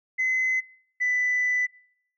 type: tone pair in turn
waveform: sine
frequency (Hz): 2039 / 1991.3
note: C7 / B6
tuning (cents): -45 / +14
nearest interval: unison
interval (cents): 41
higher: first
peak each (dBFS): -20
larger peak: neither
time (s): 0.18-0.61 / 1-1.67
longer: second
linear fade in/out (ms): 20
effects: noise-tail reverb RT60 0.7 s tail -25 dB re dry + tanh soft clip ceiling -18 dBFS